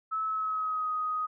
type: tone with pitch glide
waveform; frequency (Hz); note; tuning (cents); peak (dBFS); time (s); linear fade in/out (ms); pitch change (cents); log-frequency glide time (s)
sine; 1300 to 1251.4; E6 to D#6; -24 to +10; -28; 0.11-1.27; 20; -66; 0.25-0.91
effects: none